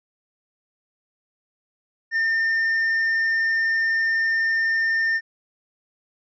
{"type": "tone", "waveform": "triangle", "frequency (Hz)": 1808, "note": "A6", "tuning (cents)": 47, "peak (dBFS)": -17, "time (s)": [2.11, 5.21], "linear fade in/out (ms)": 50, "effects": ["resampled to 16000 Hz"]}